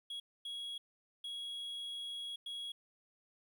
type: tone bursts at uneven times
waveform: triangle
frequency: 3322 Hz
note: G#7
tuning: in tune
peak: -39 dBFS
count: 4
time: 0.1-0.2 / 0.45-0.78 / 1.24-2.36 / 2.46-2.72 s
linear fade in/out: 5 ms
effects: 12-bit